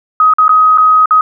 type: tone with dropouts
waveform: sine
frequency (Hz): 1260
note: D#6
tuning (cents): +21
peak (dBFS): -4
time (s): 0.2-1.21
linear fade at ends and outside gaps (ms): 2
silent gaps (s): 0.337-0.384 / 0.481-0.492 / 0.776-0.782 / 1.058-1.108
effects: none